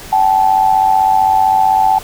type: tone pair together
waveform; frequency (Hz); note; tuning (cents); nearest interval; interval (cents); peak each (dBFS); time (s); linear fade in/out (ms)
sine; 768 / 863.7; G5 / A5; -36 / -32; major second; 204; -11; 0.12-1.99; 10
effects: pink hiss -32 dBFS RMS until 2.03 s